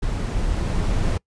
brown noise with level ramp, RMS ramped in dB -24 to -20 dBFS, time 0.02-1.18 s, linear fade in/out 10 ms, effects noise-tail reverb RT60 0.1 s tail -24 dB re dry + resampled to 22050 Hz

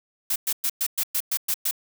blue noise bursts, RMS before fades -24 dBFS, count 9, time 0.3-1.711 s, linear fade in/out 5 ms, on 59 ms, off 110 ms, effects none

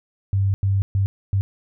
sine tone bursts at uneven times, 98 Hz, G2, in tune, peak -16 dBFS, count 4, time 0.33-0.54 / 0.63-0.82 / 0.95-1.06 / 1.33-1.41 s, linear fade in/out 0 ms, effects none

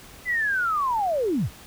sine linear sweep, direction down, 2030 to 48.07 Hz, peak -21 dBFS, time 0.25-1.5 s, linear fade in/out 50 ms, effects pink hiss -46 dBFS RMS until 1.66 s

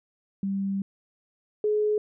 sine tone pair in turn, 196 / 422.8 Hz, G3 / G#4, 0 / +31 cents, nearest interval octave + minor second, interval 1331 cents, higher second, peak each -25 / -21 dBFS, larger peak second, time 0.43-0.82 / 1.64-1.98 s, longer first, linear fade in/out 2 ms, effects none

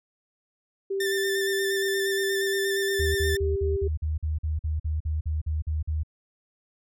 sine tone with pitch glide, 390.7 to 393.6 Hz, G4 to G4, -6 to +7 cents, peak -25 dBFS, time 0.9-3.88 s, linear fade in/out 10 ms, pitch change +13 cents, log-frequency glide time 2.29-3.1 s
sawtooth tone with vibrato, 1781 Hz, A6, 21 cents sharp, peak -24 dBFS, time 1-3.37 s, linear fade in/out 5 ms, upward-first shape square, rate 8.5 Hz, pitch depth 22 cents each way
sine tone bursts, 77.4 Hz, D#2, 9 cents flat, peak -24 dBFS, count 15, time 2.99-6.034 s, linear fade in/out 10 ms, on 160 ms, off 46 ms
effects none

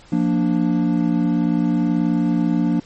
triangle chord, Bb major, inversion second, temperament equal, 174.61 / 233.1 / 293.7 Hz, F3 / Bb3 / D4, 0 / 0 / 0 cents, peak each -18 / -18 / -18 dBFS, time 0.12-2.8 s, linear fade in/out 5 ms, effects pink hiss -48 dBFS RMS until 2.85 s + MP3 32 kbps

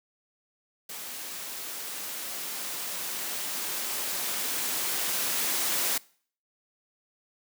white noise with level ramp, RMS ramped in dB -39 to -27 dBFS, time 0.89-5.98 s, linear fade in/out 5 ms, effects noise-tail reverb RT60 0.5 s tail -23 dB re dry + high-pass 200 Hz 12 dB/octave

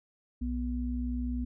sine tone pair together, 61.72 / 245.8 Hz, B1 / B3, 0 / -8 cents, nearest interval 2 octaves, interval 2392 cents, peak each -32 / -33 dBFS, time 0.41-1.45 s, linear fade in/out 10 ms, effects none

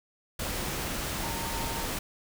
sine tone in noise, 916 Hz, A#5, 31 cents flat, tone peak -38 dBFS, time 1.23-1.86 s, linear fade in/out 5 ms, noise pink, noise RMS -33 dBFS, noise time 0.39-1.99 s, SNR -8 dB, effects none

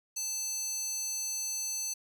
square tone with high-pass filter, 880 Hz, A5, in tune, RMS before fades -35 dBFS, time 0.16-1.94 s, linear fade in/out 10 ms, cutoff 5900 Hz, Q 3.6, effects none

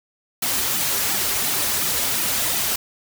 white noise with flanger, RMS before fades -22 dBFS, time 0.42-2.76 s, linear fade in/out 5 ms, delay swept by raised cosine 1.8 to 6.5 ms, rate 2.8 Hz, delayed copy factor -0.85, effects none

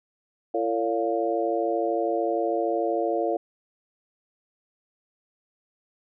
harmonic tone with a mistuned harmonic, 113.1 Hz, A2, 48 cents sharp, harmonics 3 / 4 / 5 / 6, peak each -28 / -28 / -28 / -28 dBFS, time 0.54-3.37 s, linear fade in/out 5 ms, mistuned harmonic 6, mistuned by +57 cents, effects none

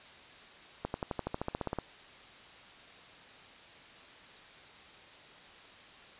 accelerating click train, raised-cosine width 1 ms, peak -19 dBFS, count 14, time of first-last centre 0.85-1.787 s, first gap 91 ms, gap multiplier 0.96, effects white hiss -53 dBFS RMS until 6.19 s + resampled to 8000 Hz

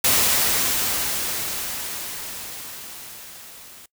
white noise with level ramp, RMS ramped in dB -17 to -44 dBFS, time 0.04-3.86 s, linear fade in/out 5 ms, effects noise-tail reverb RT60 0.1 s tail -22 dB re dry

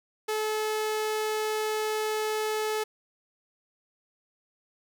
sawtooth tone, 431.2 Hz, A4, 35 cents flat, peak -23 dBFS, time 0.28-2.84 s, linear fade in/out 10 ms, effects none

